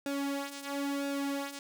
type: tone with flanger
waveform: sawtooth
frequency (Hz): 280.3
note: C#4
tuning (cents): +19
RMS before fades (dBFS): -35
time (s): 0.06-1.59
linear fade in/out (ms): 2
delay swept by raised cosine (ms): 0.95 to 3.65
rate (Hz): 0.99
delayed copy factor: -0.7
effects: none